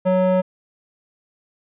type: tone with band-pass filter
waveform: square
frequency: 185 Hz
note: F#3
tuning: in tune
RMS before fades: -17 dBFS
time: 0.05-0.42 s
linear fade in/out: 20 ms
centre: 500 Hz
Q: 1.9
effects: resampled to 8000 Hz